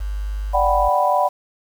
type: tone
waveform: sine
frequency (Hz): 50.3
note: G1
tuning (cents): +45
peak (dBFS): -22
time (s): 0-0.89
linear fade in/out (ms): 10
type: chord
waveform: sine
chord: G major seventh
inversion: second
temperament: equal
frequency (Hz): 587.3 / 740 / 784 / 987.8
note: D5 / F#5 / G5 / B5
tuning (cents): 0 / 0 / 0 / 0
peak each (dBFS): -20 / -19 / -23 / -19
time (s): 0.53-1.29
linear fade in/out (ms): 20
effects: 7-bit